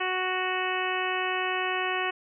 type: harmonic tone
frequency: 370 Hz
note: F#4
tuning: in tune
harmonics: 1 / 2 / 3 / 4 / 5 / 6 / 7 / 8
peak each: -33 / -33 / -33 / -36 / -33 / -38 / -34 / -37 dBFS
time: 0-2.11 s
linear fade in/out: 10 ms
effects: none